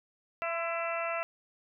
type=harmonic tone with a mistuned harmonic; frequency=334.5 Hz; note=E4; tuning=25 cents sharp; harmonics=2 / 3 / 4 / 5 / 6 / 7 / 8; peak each=-34 / -42 / -36 / -47 / -41 / -43 / -39 dBFS; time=0.42-1.23 s; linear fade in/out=0 ms; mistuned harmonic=3; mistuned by=+35 cents; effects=none